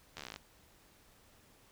slowing click train, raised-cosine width 0.2 ms, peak -26 dBFS, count 13, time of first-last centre 0.17-0.361 s, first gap 12 ms, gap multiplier 1.05, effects pink hiss -64 dBFS RMS until 1.71 s

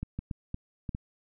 clicks, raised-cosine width 5 ms, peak -21 dBFS, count 6, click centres 0.03 / 0.19 / 0.312 / 0.544 / 0.892 / 0.949 s, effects none

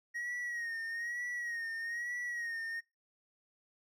triangle tone with vibrato, 1884 Hz, A#6, 18 cents sharp, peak -35 dBFS, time 0.14-2.81 s, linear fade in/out 20 ms, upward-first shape sine, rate 1.1 Hz, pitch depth 60 cents each way, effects noise-tail reverb RT60 0.2 s tail -20 dB re dry

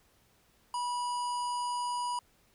harmonic tone, 975 Hz, B5, 23 cents flat, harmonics 1 / 3 / 5 / 7 / 9 / 10, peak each -31 / -46 / -45 / -52 / -49 / -51 dBFS, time 0.74-2.19 s, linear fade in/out 2 ms, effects pink hiss -67 dBFS RMS until 2.54 s

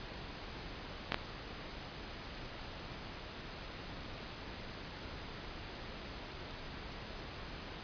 clicks, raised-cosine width 0.3 ms, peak -15 dBFS, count 2, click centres 1.121 / 1.144 s, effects pink hiss -46 dBFS RMS until 7.83 s + resampled to 11025 Hz

